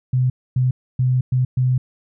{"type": "tone bursts at uneven times", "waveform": "sine", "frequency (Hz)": 127.4, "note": "C3", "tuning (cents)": -46, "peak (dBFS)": -14, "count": 5, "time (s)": [[0.13, 0.3], [0.56, 0.71], [0.99, 1.21], [1.32, 1.45], [1.57, 1.78]], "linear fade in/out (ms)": 5, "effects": []}